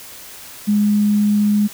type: tone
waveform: sine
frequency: 207.7 Hz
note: G#3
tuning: in tune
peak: -12 dBFS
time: 0.67-1.68 s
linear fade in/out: 20 ms
effects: white hiss -37 dBFS RMS until 1.73 s